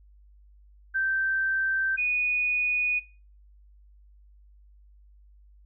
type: tone pair in turn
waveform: sine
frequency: 1559 / 2475 Hz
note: G6 / D#7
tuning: -10 / -10 cents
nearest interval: minor sixth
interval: 800 cents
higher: second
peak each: -23 dBFS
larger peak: neither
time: 0.94-1.97 / 1.97-3 s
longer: neither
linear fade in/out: 20 ms
effects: noise-tail reverb RT60 0.4 s tail -24 dB re dry + added 50 Hz sine -52 dBFS peak until 5.65 s